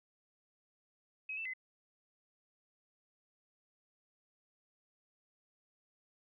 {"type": "tone with pitch steps", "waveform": "sine", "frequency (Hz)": [2547, 2656, 2039], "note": ["D#7", "E7", "C7"], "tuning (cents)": [40, 12, -45], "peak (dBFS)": -38, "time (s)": [1.29, 1.536], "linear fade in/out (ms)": 5, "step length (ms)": 82, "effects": []}